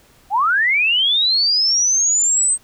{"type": "linear sweep", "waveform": "sine", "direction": "up", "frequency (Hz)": [736, 8360], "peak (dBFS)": -13, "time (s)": [0.3, 2.58], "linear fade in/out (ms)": 50, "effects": ["pink hiss -52 dBFS RMS until 2.63 s"]}